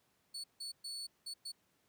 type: tone bursts at uneven times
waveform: 35% pulse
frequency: 4435 Hz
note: C#8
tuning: in tune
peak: -40 dBFS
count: 5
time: 0.34-0.44 / 0.6-0.72 / 0.84-1.07 / 1.26-1.34 / 1.45-1.52 s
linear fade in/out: 10 ms
effects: pink hiss -75 dBFS RMS until 1.88 s + high-pass 100 Hz 12 dB/octave